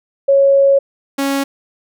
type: tone pair in turn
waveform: sine / sawtooth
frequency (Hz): 552 / 276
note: C#5 / C#4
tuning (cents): -7 / -7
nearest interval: octave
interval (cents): 1200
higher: first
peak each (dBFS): -7 / -11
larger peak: first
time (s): 0.28-0.79 / 1.18-1.44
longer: first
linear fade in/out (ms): 10
effects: none